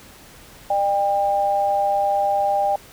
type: tone pair together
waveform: sine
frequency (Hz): 601 / 798.6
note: D5 / G5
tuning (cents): +40 / +32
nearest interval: perfect fourth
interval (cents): 492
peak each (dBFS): -22 / -18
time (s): 0.7-2.76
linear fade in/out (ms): 5
effects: pink hiss -45 dBFS RMS until 2.92 s